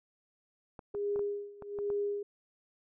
clicks, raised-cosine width 1 ms, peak -31 dBFS, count 7, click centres 0.792 / 0.949 / 1.16 / 1.193 / 1.623 / 1.788 / 1.902 s
sine tone with tremolo, 407.8 Hz, G#4, 32 cents flat, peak -29 dBFS, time 0.94-2.23 s, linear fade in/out 5 ms, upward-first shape sine, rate 1.2 Hz, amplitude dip 90%
effects none

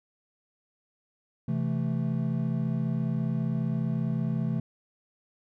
triangle chord, A minor, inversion first, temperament equal with one note detuned, 130.81 / 165.48 / 220 Hz, C3 / E3 / A3, 0 / +7 / 0 cents, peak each -28 / -28 / -29 dBFS, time 1.48-4.6 s, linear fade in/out 5 ms, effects none

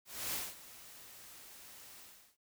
white noise with ADSR envelope, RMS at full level -37 dBFS, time 0.05-2.37 s, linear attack 280 ms, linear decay 210 ms, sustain -17 dB, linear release 370 ms, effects noise-tail reverb RT60 0.1 s tail -19 dB re dry

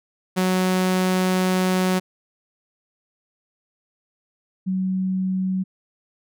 sawtooth / sine tone pair in turn, 185 / 187.58 Hz, F#3 / F#3, 0 / +24 cents, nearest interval unison, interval 24 cents, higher second, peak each -14 / -20 dBFS, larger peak first, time 0.36-2 / 4.66-5.64 s, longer first, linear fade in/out 20 ms, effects none

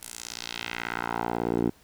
10% pulse tone with band-pass filter sweep, 58.27 Hz, A#1, in tune, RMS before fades -31 dBFS, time 0.01-1.7 s, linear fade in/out 10 ms, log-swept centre 11000 to 310 Hz, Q 1.6, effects pink hiss -58 dBFS RMS until 1.83 s

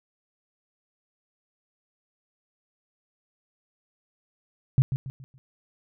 sine tone with echo, 132.3 Hz, C3, 20 cents sharp, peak -14 dBFS, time 4.78-4.82 s, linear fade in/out 0 ms, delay 140 ms, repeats 4, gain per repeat -9 dB, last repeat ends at 5.38 s, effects none

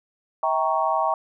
sine chord, E diminished seventh, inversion none, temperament equal with one note detuned, 645.3 / 784 / 932.3 / 1108.7 Hz, E5 / G5 / Bb5 / Db6, -37 / 0 / 0 / 0 cents, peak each -25 dBFS, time 0.43-1.14 s, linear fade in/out 2 ms, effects none

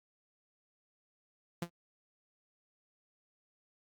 sawtooth tone with exponential decay, 171.8 Hz, F3, 28 cents flat, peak -28 dBFS, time 1.62-1.7 s, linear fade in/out 5 ms, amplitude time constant 17 ms, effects Opus 48 kbps

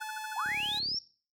sawtooth tone with pitch glide, 865 to 838 Hz, A5 to G#5, -30 to +15 cents, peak -34 dBFS, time 0-0.8 s, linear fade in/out 20 ms, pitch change -55 cents, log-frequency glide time 0.33-0.52 s
sine tone bursts, 1480 Hz, F#6, in tune, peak -36 dBFS, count 7, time 0.01-0.487 s, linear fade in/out 5 ms, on 21 ms, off 55 ms
sine linear sweep, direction up, 786 to 5588 Hz, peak -30 dBFS, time 0.36-0.99 s, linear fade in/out 5 ms
click train, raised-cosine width 3 ms, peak -35 dBFS, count 18, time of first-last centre 0.46-0.944 s, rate 35.1 Hz
effects noise-tail reverb RT60 0.4 s tail -19 dB re dry + high-pass 80 Hz 12 dB/octave

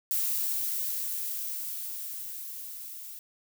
violet noise with level ramp, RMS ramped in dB -28 to -43 dBFS, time 0.11-3.19 s, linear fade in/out 0 ms, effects none

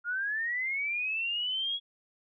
sine linear sweep, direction up, 1396.9 to 3347 Hz, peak -29 dBFS, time 0.04-1.8 s, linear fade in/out 50 ms, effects none

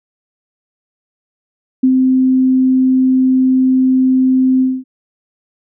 sine tone with ADSR envelope, 259.3 Hz, C4, 15 cents flat, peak -6 dBFS, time 1.83-4.84 s, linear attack 8 ms, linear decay 73 ms, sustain -2 dB, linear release 230 ms, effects none

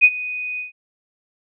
sine tone with ADSR envelope, 2489 Hz, D#7, in tune, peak -5 dBFS, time 0.01-0.72 s, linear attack 33 ms, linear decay 51 ms, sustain -19 dB, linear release 130 ms, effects none

